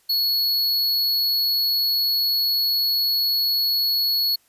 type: tone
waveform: square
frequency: 4368 Hz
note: C#8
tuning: 26 cents flat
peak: -19 dBFS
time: 0.09-4.36 s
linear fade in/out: 10 ms
effects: white hiss -61 dBFS RMS until 4.48 s + resampled to 32000 Hz